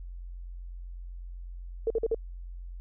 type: tone bursts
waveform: sine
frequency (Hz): 451.6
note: A4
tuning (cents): +45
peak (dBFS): -23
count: 4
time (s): 1.87-2.146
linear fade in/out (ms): 2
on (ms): 33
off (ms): 48
effects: added 44 Hz sine -38 dBFS peak until 2.8 s